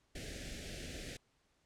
pink band-stop noise, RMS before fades -45 dBFS, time 0.15-1.17 s, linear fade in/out 5 ms, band 670 to 1600 Hz, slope 48 dB/octave, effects pink hiss -75 dBFS RMS until 1.65 s + low-pass 8000 Hz 12 dB/octave

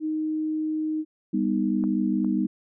sine tone, 311.1 Hz, D#4, in tune, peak -24 dBFS, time 0-1.05 s, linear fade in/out 50 ms
sine chord, G augmented, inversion none, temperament equal with one note detuned, 198.85 / 246.9 / 311.1 Hz, G3 / B3 / D#4, +25 / 0 / 0 cents, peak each -25 / -26 / -26 dBFS, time 1.33-2.47 s, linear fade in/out 10 ms
clicks, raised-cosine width 1 ms, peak -26 / -30 dBFS, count 2, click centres 1.839 / 2.246 s
effects none

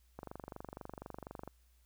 click train, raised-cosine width 1 ms, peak -30 dBFS, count 32, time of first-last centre 0.19-1.476 s, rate 24.1 Hz, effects added 60 Hz sine -65 dBFS peak until 1.85 s + white hiss -75 dBFS RMS until 1.85 s

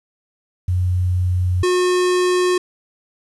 sine / square tone pair in turn, 90.5 / 362 Hz, F#2 / F#4, -38 / -38 cents, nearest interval 2 octaves, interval 2400 cents, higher second, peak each -15 dBFS, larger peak neither, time 0.68-1.63 / 1.63-2.58 s, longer neither, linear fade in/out 5 ms, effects resampled to 24000 Hz + 8-bit

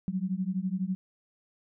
sine beating tone pair, 181.2 / 193.2 Hz, F#3 / G3, -36 / -25 cents, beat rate 12 Hz, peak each -31 dBFS, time 0.08-0.95 s, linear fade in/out 0 ms, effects none

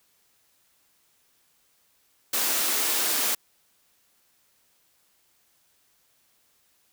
white high-pass noise, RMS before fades -25 dBFS, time 2.33-3.35 s, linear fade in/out 5 ms, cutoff 230 Hz, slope 48 dB/octave, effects white hiss -66 dBFS RMS until 6.92 s

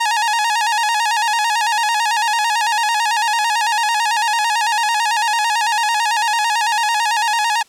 sawtooth tone with vibrato, 886 Hz, A5, 12 cents sharp, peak -11 dBFS, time 0-7.63 s, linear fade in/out 10 ms, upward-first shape square, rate 9 Hz, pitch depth 85 cents each way, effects white hiss -51 dBFS RMS until 7.68 s + low-pass 9000 Hz 12 dB/octave

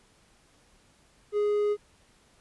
triangle tone, 415.3 Hz, G#4, in tune, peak -21 dBFS, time 1.32-1.77 s, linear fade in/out 50 ms, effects pink hiss -62 dBFS RMS until 2.4 s + resampled to 24000 Hz

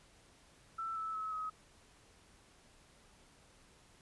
sine tone with pitch steps, 1331 / 1310.4 / 1290.1 / 1270.2 Hz, E6 / E6 / E6 / D#6, +16 / -11 / -38 / +35 cents, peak -37 dBFS, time 0.78-1.5 s, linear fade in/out 10 ms, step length 180 ms, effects pink hiss -64 dBFS RMS until 4.01 s + resampled to 24000 Hz

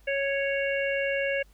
harmonic tone, 554 Hz, C#5, 1 cent flat, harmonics 1 / 3 / 4 / 5, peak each -27 / -32 / -33 / -34 dBFS, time 0.07-1.43 s, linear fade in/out 10 ms, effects added 50 Hz sine -54 dBFS peak until 1.53 s + pink hiss -64 dBFS RMS until 1.53 s

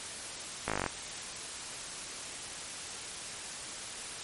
slowing click train, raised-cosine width 0.5 ms, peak -15 dBFS, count 10, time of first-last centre 0.68-0.863 s, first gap 18 ms, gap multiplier 1.03, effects white hiss -41 dBFS RMS until 4.23 s + MP3 48 kbps

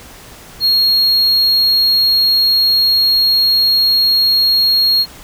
triangle tone, 4280 Hz, C8, 38 cents sharp, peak -8 dBFS, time 0.6-5.06 s, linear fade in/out 50 ms, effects pink hiss -37 dBFS RMS until 5.23 s

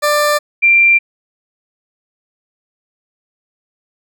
20% pulse / sine tone pair in turn, 592 / 2368 Hz, D5 / D7, +14 / +14 cents, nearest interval 2 octaves, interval 2400 cents, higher second, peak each -6 dBFS, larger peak neither, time 0.02-0.39 / 0.62-0.99 s, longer neither, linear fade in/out 20 ms, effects none

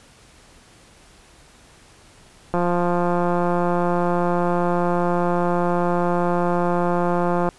click train, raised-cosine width 1 ms, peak -8 dBFS, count 867, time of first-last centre 2.54-7.489 s, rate 175 Hz, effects pink hiss -50 dBFS RMS until 7.58 s + resampled to 24000 Hz

